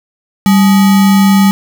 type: tone with sample-and-hold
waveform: sine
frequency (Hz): 196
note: G3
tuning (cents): 0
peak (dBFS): -4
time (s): 0.46-1.51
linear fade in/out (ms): 0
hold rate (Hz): 1050
effects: none